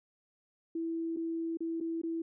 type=tone with dropouts; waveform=sine; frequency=329.6 Hz; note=E4; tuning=in tune; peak=-32 dBFS; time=0.75-2.22 s; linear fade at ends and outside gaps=5 ms; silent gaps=1.164-1.169 / 1.572-1.605 / 1.803-1.809 / 2.017-2.034 s; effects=none